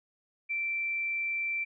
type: tone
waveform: sine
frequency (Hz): 2343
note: D7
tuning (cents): -5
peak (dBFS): -29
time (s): 0.49-1.65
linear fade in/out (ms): 20
effects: none